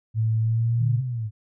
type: tone with pitch glide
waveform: sine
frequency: 111.2 to 117.34 Hz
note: A2 to A#2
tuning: +19 to +12 cents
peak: -19 dBFS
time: 0.14-1.02 s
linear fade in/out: 50 ms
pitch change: +93 cents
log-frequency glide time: 0.41-0.77 s
type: exponential sweep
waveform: sine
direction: down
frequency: 159.9 to 103.83 Hz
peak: -25 dBFS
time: 0.78-1.31 s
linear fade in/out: 50 ms
effects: none